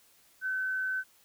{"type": "tone with frequency modulation", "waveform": "sine", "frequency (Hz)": 1524, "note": "G6", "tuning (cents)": -49, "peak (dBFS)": -29, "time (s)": [0.41, 1.04], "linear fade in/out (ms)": 50, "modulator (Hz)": 96.1, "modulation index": 0.21, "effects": ["white hiss -63 dBFS RMS until 1.24 s"]}